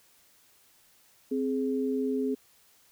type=tone pair together; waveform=sine; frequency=261.6 / 419.6 Hz; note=C4 / G#4; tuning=0 / +18 cents; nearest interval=minor sixth; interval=818 cents; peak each=-28 / -30 dBFS; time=1.31-2.35 s; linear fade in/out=10 ms; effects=white hiss -62 dBFS RMS until 2.91 s